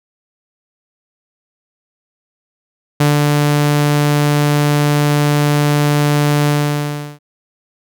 sawtooth tone with ADSR envelope, 146.83 Hz, D3, in tune, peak -5 dBFS, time 3-7.19 s, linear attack 6 ms, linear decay 170 ms, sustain -2 dB, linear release 710 ms, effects none

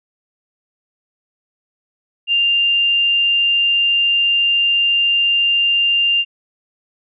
sine tone, 2794 Hz, F7, in tune, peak -12 dBFS, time 2.27-6.25 s, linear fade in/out 50 ms, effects none

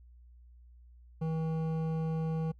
triangle tone with hard clipping, 160.5 Hz, E3, 46 cents flat, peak -32 dBFS, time 1.21-2.52 s, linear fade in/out 10 ms, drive 15 dB, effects noise-tail reverb RT60 0.1 s tail -26 dB re dry + added 60 Hz sine -53 dBFS peak until 2.59 s

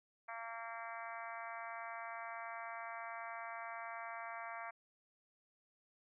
harmonic tone, 229.3 Hz, A#3, 28 cents flat, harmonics 3 / 4 / 5 / 6 / 7 / 8 / 9 / 10, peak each -49 / -51 / -50 / -53 / -53 / -56 / -54 / -56 dBFS, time 0.28-4.71 s, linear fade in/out 10 ms, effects none

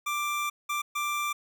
25% pulse tone bursts at uneven times, 1179 Hz, D6, 6 cents sharp, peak -24 dBFS, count 3, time 0.06-0.5 / 0.69-0.82 / 0.95-1.33 s, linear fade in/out 10 ms, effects none

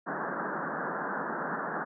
white band-pass noise, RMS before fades -34 dBFS, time 0.06-1.85 s, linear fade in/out 20 ms, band 150 to 1700 Hz, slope 96 dB/octave, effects none

